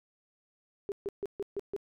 sine tone bursts, 401 Hz, G4, 39 cents sharp, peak -31 dBFS, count 6, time 0.89-1.764 s, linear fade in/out 0 ms, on 29 ms, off 140 ms, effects none

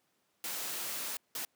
white noise bursts at uneven times, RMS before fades -38 dBFS, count 2, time 0.44-1.17 / 1.35-1.45 s, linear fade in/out 2 ms, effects pink hiss -75 dBFS RMS until 1.55 s + high-pass 200 Hz 12 dB/octave

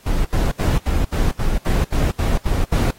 brown noise bursts, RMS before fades -17 dBFS, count 11, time 0.06-2.91 s, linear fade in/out 5 ms, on 190 ms, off 76 ms, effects pink hiss -49 dBFS RMS until 2.98 s + AAC 48 kbps

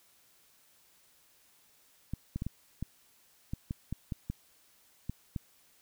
clicks, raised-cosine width 5 ms, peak -22 dBFS, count 12, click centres 2.136 / 2.36 / 2.421 / 2.466 / 2.826 / 3.535 / 3.709 / 3.926 / 4.122 / 4.3 / 5.096 / 5.362 s, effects white hiss -65 dBFS RMS until 5.81 s

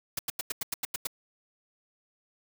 white noise bursts, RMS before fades -31 dBFS, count 9, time 0.17-1.071 s, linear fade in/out 5 ms, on 21 ms, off 89 ms, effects none

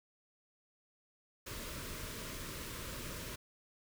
pink band-stop noise, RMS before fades -44 dBFS, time 1.46-3.36 s, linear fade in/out 10 ms, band 650 to 930 Hz, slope 96 dB/octave, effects none

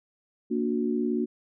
sine chord, Bb augmented, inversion none, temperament just, 233.1 / 291.4 / 364.2 Hz, Bb3 / D4 / F#4, 0 / -13 / -27 cents, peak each -27 / -30 / -29 dBFS, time 0.5-1.26 s, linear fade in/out 20 ms, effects none

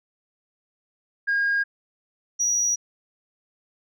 sine tone pair in turn, 1626 / 5794 Hz, G#6 / F#8, -37 / -37 cents, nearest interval octave + minor seventh, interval 2200 cents, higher second, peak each -18 dBFS, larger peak neither, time 1.27-1.64 / 2.39-2.76 s, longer neither, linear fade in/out 20 ms, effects tanh soft clip ceiling -17 dBFS

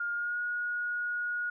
sine tone with pitch glide, 1414 to 1446.2 Hz, F6 to F#6, +21 to -40 cents, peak -30 dBFS, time 0-1.5 s, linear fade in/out 5 ms, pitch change +39 cents, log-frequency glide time 0.14-0.39 s, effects none

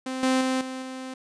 sawtooth tone with level steps, 260 Hz, C4, 11 cents flat, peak -25 / -16 / -19 / -28 / -30 dBFS, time 0.06-1.14 s, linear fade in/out 5 ms, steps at 0.23 / 0.41 / 0.61 / 0.82 s, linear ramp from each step 2 ms, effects resampled to 22050 Hz

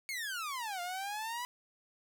sawtooth exponential two-way sweep, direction down then up, 2231 to 695 to 995 Hz, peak -33 dBFS, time 0.09-1.45 s, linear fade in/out 0 ms, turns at 0.81 s, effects none

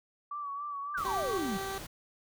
sine tone with vibrato, 1147 Hz, D6, 41 cents flat, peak -35 dBFS, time 0.31-1.39 s, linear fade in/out 5 ms, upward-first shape sine, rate 3.6 Hz, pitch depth 48 cents each way
sine exponential sweep, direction down, 1638 to 176.9 Hz, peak -32 dBFS, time 0.94-1.58 s, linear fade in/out 10 ms
pink noise, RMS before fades -44 dBFS, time 0.97-1.87 s, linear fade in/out 10 ms
15% pulse tone, 388.5 Hz, G4, 16 cents flat, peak -29 dBFS, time 1.05-1.78 s, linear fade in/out 0 ms
effects none

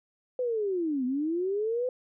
sine linear two-way sweep, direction down then up, 512 to 245.4 to 512 Hz, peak -26 dBFS, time 0.39-1.89 s, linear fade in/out 2 ms, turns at 1.05 s, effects none

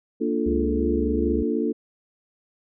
sine chord, Bb major seventh, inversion none, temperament equal, 233.1 / 293.7 / 349.2 / 440 Hz, Bb3 / D4 / F4 / A4, 0 / 0 / 0 / 0 cents, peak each -26 / -26 / -28 / -27 dBFS, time 0.2-1.73 s, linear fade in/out 20 ms
harmonic tone, 69.3 Hz, C#2, in tune, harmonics 1 / 3 / 5 / 6, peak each -27 / -32 / -34 / -35 dBFS, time 0.46-1.43 s, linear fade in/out 5 ms
effects none

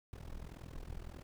brown noise with amplitude modulation, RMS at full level -43 dBFS, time 0.13-1.23 s, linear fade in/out 0 ms, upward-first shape sine, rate 41.7 Hz, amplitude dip 90%, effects none

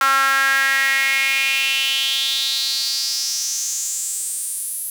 sawtooth tone with high-pass filter sweep, 270.7 Hz, C#4, 41 cents flat, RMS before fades -20 dBFS, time 0.01-4.9 s, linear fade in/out 2 ms, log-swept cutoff 1300 to 11000 Hz, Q 5.2, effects none

